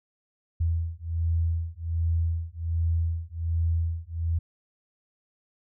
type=beating tone pair; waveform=sine; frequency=82.4 / 83.7 Hz; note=E2 / E2; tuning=0 / +27 cents; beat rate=1.3 Hz; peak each=-27 dBFS; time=0.6-4.39 s; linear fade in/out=10 ms; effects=none